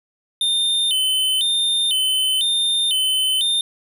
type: tone with vibrato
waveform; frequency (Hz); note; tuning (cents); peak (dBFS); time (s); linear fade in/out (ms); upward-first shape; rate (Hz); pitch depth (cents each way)
square; 3322; G#7; 0; -17; 0.41-3.61; 2; square; 1; 150
effects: none